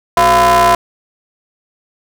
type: ring-modulated tone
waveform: 45% pulse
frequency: 160 Hz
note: D#3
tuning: 49 cents sharp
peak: -4 dBFS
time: 0.17-0.75 s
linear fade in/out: 2 ms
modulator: 849 Hz
effects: none